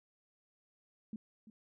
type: tone with echo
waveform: sine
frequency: 217.6 Hz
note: A3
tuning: 19 cents flat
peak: -39 dBFS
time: 1.13-1.16 s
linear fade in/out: 2 ms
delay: 340 ms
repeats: 1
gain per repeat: -14 dB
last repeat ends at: 1.5 s
effects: none